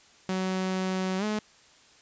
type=tone with pitch glide; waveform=sawtooth; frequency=187.3 to 212.7 Hz; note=F#3 to G#3; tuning=+21 to +42 cents; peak=-23 dBFS; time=0.29-1.39 s; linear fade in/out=2 ms; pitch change=+221 cents; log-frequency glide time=1.18-1.24 s; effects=white hiss -57 dBFS RMS until 2.01 s + resampled to 16000 Hz